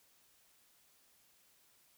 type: silence
effects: white hiss -69 dBFS RMS until 1.97 s